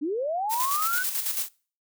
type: linear sweep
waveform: sine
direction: up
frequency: 270.9 to 1533 Hz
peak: -25 dBFS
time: 0.01-1.04 s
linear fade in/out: 20 ms
type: noise with tremolo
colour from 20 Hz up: blue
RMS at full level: -27 dBFS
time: 0.49-1.49 s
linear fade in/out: 50 ms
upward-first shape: square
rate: 9.1 Hz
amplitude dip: 50%
effects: noise-tail reverb RT60 0.4 s tail -23 dB re dry